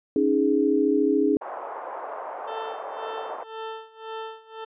sine chord, C# suspended second, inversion none, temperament equal, 277.2 / 311.1 / 415.3 Hz, C#4 / D#4 / G#4, 0 / 0 / 0 cents, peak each -23 / -23 / -22 dBFS, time 0.16-1.37 s, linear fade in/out 2 ms
white band-pass noise, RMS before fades -35 dBFS, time 1.41-3.44 s, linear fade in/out 10 ms, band 510 to 1000 Hz, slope 24 dB/octave
20% pulse tone with tremolo, 444 Hz, A4, 16 cents sharp, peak -26 dBFS, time 2.47-4.65 s, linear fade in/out 10 ms, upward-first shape sine, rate 1.9 Hz, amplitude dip 90%
effects resampled to 8000 Hz

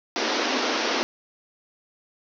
pink band-pass noise, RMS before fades -25 dBFS, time 0.16-1.03 s, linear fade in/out 0 ms, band 230 to 6000 Hz, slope 96 dB/octave, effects none

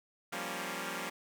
5% pulse chord, G half-diminished seventh, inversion third, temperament equal, 174.61 / 196 / 233.1 / 277.2 Hz, F3 / G3 / Bb3 / Db4, 0 / 0 / 0 / 0 cents, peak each -31 dBFS, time 0.32-1.1 s, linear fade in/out 10 ms, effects none

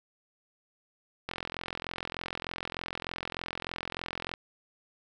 click train, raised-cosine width 0.3 ms, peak -18 dBFS, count 133, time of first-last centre 1.29-4.338 s, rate 43.3 Hz, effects none

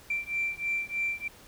sine beating tone pair, 2349 / 2352.2 Hz, D7 / D7, 0 / +2 cents, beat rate 3.2 Hz, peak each -31 dBFS, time 0.1-1.28 s, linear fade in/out 5 ms, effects tanh soft clip ceiling -21 dBFS + pink hiss -53 dBFS RMS until 1.47 s

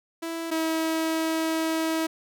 sawtooth tone pair in turn, 330 / 322.1 Hz, E4 / E4, +2 / -40 cents, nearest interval unison, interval 42 cents, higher first, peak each -26 / -20 dBFS, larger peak second, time 0.22-0.51 / 0.51-2.07 s, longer second, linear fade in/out 10 ms, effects none

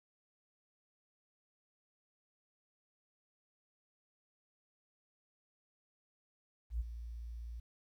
sine tone with ADSR envelope, 57.9 Hz, A#1, 11 cents flat, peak -30 dBFS, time 6.7-7.6 s, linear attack 100 ms, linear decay 23 ms, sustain -12 dB, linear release 7 ms, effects tanh soft clip ceiling -28 dBFS + 12-bit

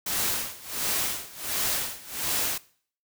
white noise with tremolo, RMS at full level -26 dBFS, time 0.06-2.58 s, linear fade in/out 5 ms, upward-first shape sine, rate 1.4 Hz, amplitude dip 90%, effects noise-tail reverb RT60 0.5 s tail -20 dB re dry

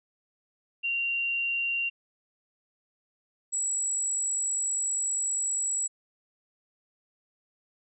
sine tone pair in turn, 2765 / 7785 Hz, F7 / B8, -18 / -26 cents, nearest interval octave + tritone, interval 1792 cents, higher second, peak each -26 dBFS, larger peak neither, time 0.83-1.9 / 3.52-5.88 s, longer second, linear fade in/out 20 ms, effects none

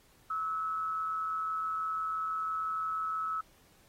sine tone with amplitude modulation, 1296 Hz, E6, 30 cents flat, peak -29 dBFS, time 0.3-3.41 s, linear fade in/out 5 ms, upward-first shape sine, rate 166 Hz, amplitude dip 45%, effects pink hiss -64 dBFS RMS until 3.88 s + AAC 48 kbps

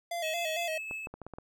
square tone with vibrato, 659.3 Hz, E5, in tune, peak -33 dBFS, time 0.11-0.78 s, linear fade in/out 5 ms, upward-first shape square, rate 4.4 Hz, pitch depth 73 cents each way
35% pulse tone, 3406 Hz, G#7, 43 cents sharp, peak -37 dBFS, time 0.22-0.68 s, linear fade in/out 5 ms
triangle tone with tremolo, 2600 Hz, E7, 24 cents flat, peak -33 dBFS, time 0.23-1.07 s, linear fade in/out 10 ms, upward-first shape triangle, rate 6 Hz, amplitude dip 35%
clicks, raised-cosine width 1 ms, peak -28 dBFS, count 7, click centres 0.911 / 1.071 / 1.14 / 1.217 / 1.266 / 1.337 / 1.385 s
effects none

